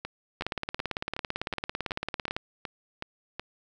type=two click trains; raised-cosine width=0.3 ms; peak=-14 / -18 dBFS; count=36 / 10; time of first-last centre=0.41-2.365 / 0.05-3.396 s; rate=17.9 / 2.69 Hz; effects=none